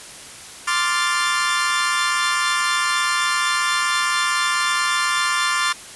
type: chord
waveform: sawtooth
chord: D minor seventh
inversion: third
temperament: equal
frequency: 1046.5 / 1174.7 / 1396.9 / 1760 Hz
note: C6 / D6 / F6 / A6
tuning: 0 / 0 / 0 / 0 cents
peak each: -20 dBFS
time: 0.67-5.73 s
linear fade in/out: 10 ms
effects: white hiss -38 dBFS RMS until 5.95 s + resampled to 24000 Hz